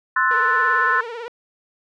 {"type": "chord", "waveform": "sine", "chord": "F# half-diminished seventh", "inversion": "second", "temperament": "equal", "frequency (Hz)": [1046.5, 1318.5, 1480, 1760], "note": ["C6", "E6", "F#6", "A6"], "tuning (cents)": [0, 0, 0, 0], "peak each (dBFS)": [-20, -23, -20, -20], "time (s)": [0.16, 1.01], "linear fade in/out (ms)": 5}
{"type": "tone with vibrato", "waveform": "sawtooth", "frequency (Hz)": 466.2, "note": "A#4", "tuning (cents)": 0, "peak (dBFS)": -25, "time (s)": [0.31, 1.28], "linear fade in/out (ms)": 0, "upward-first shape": "triangle", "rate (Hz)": 18, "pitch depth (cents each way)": 100}
{"effects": ["low-pass 3000 Hz 12 dB/octave"]}